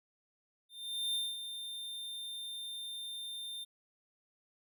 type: tone with ADSR envelope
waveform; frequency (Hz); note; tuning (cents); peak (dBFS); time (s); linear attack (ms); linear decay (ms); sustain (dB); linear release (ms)
square; 3610; A7; +44; -32; 0.69-3.65; 450; 220; -9; 21
effects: none

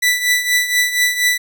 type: tone with tremolo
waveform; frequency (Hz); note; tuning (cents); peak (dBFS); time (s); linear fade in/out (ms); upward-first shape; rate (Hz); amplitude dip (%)
sawtooth; 1975.5; B6; 0; -7; 0.02-1.38; 10; triangle; 4.2; 75
effects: none

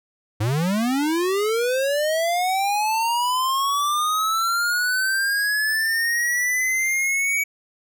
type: linear sweep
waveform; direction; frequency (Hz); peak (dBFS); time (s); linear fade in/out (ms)
square; up; 99.5 to 2275; -20; 0.4-7.44; 10
effects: none

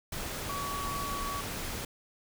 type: tone in noise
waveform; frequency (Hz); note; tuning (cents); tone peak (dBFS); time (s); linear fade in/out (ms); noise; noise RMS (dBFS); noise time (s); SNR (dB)
sine; 1131; C#6; +34; -35; 0.49-1.41; 5; pink; -37; 0.12-1.85; -1
effects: none

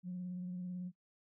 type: tone with vibrato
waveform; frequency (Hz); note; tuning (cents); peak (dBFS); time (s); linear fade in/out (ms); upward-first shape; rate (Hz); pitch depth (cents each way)
sine; 180.2; F#3; -45; -38; 0.03-0.92; 50; sine; 18; 23
effects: noise-tail reverb RT60 0.1 s tail -26 dB re dry + tanh soft clip ceiling -35 dBFS

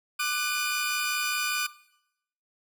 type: tone cluster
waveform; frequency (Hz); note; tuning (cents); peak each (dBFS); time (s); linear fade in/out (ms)
sawtooth; 1190 / 1489 / 2445; D6 / F#6 / D#7; +22 / +11 / -31; -27; 0.19-1.67; 10
effects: noise-tail reverb RT60 0.8 s tail -19 dB re dry

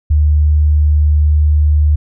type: tone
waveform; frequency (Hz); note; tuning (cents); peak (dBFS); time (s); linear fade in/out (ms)
sine; 75.1; D2; +39; -7; 0.1-1.96; 10
effects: none

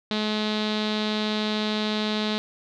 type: tone with low-pass filter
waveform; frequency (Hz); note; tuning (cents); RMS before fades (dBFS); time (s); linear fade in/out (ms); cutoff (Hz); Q
sawtooth; 213.5; G#3; +48; -26; 0.11-2.38; 0; 3900; 5.3
effects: none

